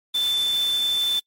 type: tone in noise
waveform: sine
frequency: 3531 Hz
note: A7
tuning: 5 cents sharp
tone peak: -19 dBFS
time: 0.14-1.2 s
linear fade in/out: 10 ms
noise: white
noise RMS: -35 dBFS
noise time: 0.14-1.2 s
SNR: +13 dB
effects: noise-tail reverb RT60 0.1 s tail -26 dB re dry + MP3 64 kbps